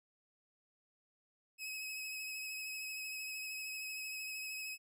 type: tone with vibrato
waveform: sawtooth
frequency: 2556 Hz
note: D#7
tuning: 46 cents sharp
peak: -38 dBFS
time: 1.58-4.78 s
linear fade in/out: 50 ms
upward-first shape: triangle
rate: 13 Hz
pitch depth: 26 cents each way
effects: none